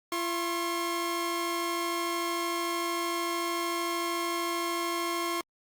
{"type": "tone pair together", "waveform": "sawtooth", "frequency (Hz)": [340.5, 1074.8], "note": ["F4", "C6"], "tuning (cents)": [-44, 46], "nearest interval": "octave + minor sixth", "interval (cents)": 1990, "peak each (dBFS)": -28, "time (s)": [0.12, 5.41], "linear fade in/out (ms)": 2, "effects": ["Opus 48 kbps"]}